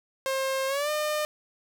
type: tone with pitch glide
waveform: sawtooth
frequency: 533 to 605.2 Hz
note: C5 to D#5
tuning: +32 to -48 cents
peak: -22 dBFS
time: 0.26-1.25 s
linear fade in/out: 0 ms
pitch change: +220 cents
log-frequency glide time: 0.67-0.9 s
effects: none